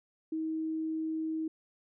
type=tone; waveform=sine; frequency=318 Hz; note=D#4; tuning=38 cents sharp; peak=-31 dBFS; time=0.32-1.48 s; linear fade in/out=5 ms; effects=none